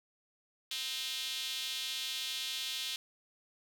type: tone with high-pass filter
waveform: square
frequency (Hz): 142.3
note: C#3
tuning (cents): +46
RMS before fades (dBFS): -38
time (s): 0.71-2.96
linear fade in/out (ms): 2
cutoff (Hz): 3400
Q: 3.1
effects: none